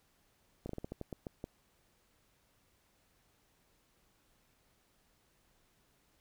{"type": "slowing click train", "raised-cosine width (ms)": 2, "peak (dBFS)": -27, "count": 10, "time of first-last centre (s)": [0.66, 1.441], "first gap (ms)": 33, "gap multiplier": 1.23, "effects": ["pink hiss -72 dBFS RMS until 6.2 s"]}